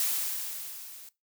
blue noise with level ramp, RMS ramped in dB -27 to -48 dBFS, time 0-1.09 s, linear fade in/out 2 ms, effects noise-tail reverb RT60 0.2 s tail -18 dB re dry

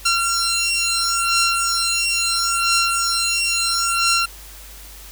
10% pulse beating tone pair, 1370 / 1370.74 Hz, F6 / F6, -34 / -33 cents, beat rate 0.74 Hz, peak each -12 dBFS, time 0.05-4.26 s, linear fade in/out 10 ms, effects added 50 Hz sine -40 dBFS peak until 5.11 s + white hiss -41 dBFS RMS until 5.11 s

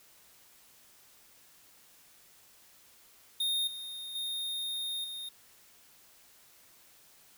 square tone with level steps, 3686 Hz, A#7, 20 cents flat, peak -29 / -40 / -34 / -39 dBFS, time 3.4-5.29 s, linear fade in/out 5 ms, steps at 3.67 / 4.15 / 5.04 s, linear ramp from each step 5 ms, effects white hiss -60 dBFS RMS until 7.37 s

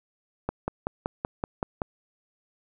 click train, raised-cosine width 1 ms, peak -13 dBFS, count 8, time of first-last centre 0.49-1.818 s, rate 5.27 Hz, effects none

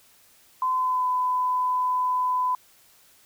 sine tone with pitch glide, 1023 to 1004.8 Hz, C6 to B5, -39 to +30 cents, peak -21 dBFS, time 0.62-2.55 s, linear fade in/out 2 ms, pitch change -31 cents, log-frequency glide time 0.73-1.07 s, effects white hiss -57 dBFS RMS until 3.25 s

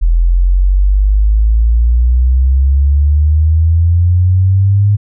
sine exponential sweep, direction up, 41.2 to 103.83 Hz, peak -6 dBFS, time 0.01-4.97 s, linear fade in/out 20 ms, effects none

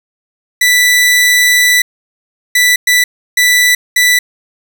sawtooth tone bursts at uneven times, 1975.5 Hz, B6, in tune, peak -3 dBFS, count 5, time 0.61-1.82 / 2.55-2.76 / 2.87-3.04 / 3.37-3.75 / 3.96-4.19 s, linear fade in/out 5 ms, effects none

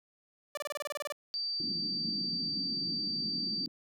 sawtooth tone bursts, 587.3 Hz, D5, in tune, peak -30 dBFS, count 12, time 0.55-1.123 s, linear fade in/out 2 ms, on 23 ms, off 27 ms
sine tone, 4645 Hz, D8, 20 cents flat, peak -32 dBFS, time 1.34-3.66 s, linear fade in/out 0 ms
pink band-pass noise, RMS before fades -42 dBFS, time 1.6-3.68 s, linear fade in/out 2 ms, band 160 to 320 Hz, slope 48 dB/octave
effects none

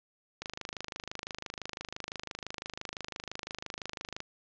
click train, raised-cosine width 0.2 ms, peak -20 dBFS, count 99, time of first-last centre 0.42-4.204 s, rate 25.9 Hz, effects resampled to 16000 Hz + 10-bit

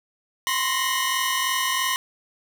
sawtooth tone cluster, 1027 / 1070 / 1863 / 2963 Hz, C6 / C6 / A#6 / F#7, -33 / +38 / -2 / +2 cents, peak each -24 dBFS, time 0.47-1.96 s, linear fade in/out 0 ms, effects none

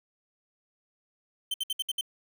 45% pulse tone bursts, 3098 Hz, G7, 21 cents flat, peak -27 dBFS, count 6, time 1.51-2.011 s, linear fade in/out 5 ms, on 31 ms, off 63 ms, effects 10-bit

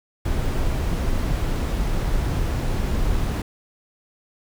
brown noise, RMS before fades -22 dBFS, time 0.25-3.42 s, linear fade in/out 5 ms, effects none

